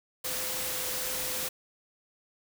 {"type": "tone in noise", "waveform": "sine", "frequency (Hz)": 511, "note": "C5", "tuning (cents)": -41, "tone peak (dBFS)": -43, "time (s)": [0.24, 1.49], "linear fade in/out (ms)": 10, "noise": "white", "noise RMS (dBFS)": -33, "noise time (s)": [0.24, 1.49], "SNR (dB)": -13, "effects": []}